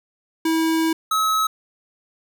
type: tone pair in turn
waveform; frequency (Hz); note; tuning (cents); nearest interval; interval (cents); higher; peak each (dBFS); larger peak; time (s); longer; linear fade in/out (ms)
square; 323.7 / 1285.9; E4 / E6; -31 / -43; 2 octaves; 2388; second; -18; neither; 0.45-0.93 / 1.11-1.47; first; 5
effects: none